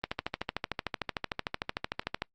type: click train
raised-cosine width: 0.3 ms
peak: -14 dBFS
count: 30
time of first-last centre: 0.04-2.22 s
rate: 13.3 Hz
effects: noise-tail reverb RT60 0.1 s tail -25 dB re dry + Opus 32 kbps